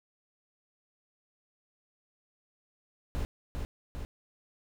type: noise with echo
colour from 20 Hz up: brown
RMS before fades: -32 dBFS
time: 3.15-3.25 s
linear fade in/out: 0 ms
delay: 400 ms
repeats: 2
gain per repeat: -3 dB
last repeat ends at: 4.05 s
effects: none